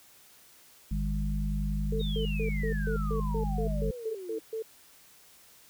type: harmonic tone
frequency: 50.8 Hz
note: G#1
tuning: 38 cents flat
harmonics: 1 / 3 / 4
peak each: -29 / -34 / -35 dBFS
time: 0.91-3.91 s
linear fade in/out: 5 ms
type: tone bursts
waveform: sine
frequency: 444.3 Hz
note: A4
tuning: 17 cents sharp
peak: -31 dBFS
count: 12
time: 1.92-4.624 s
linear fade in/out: 5 ms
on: 97 ms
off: 140 ms
type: exponential sweep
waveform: sine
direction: down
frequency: 3829 to 310 Hz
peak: -38 dBFS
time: 1.99-4.4 s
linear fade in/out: 20 ms
effects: white hiss -57 dBFS RMS until 5.69 s